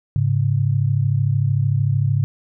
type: tone pair together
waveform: sine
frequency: 105.3 / 138.59 Hz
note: G#2 / C#3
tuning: +24 / 0 cents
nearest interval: perfect fourth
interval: 476 cents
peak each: -18 dBFS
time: 0.16-2.24 s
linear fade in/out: 0 ms
effects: none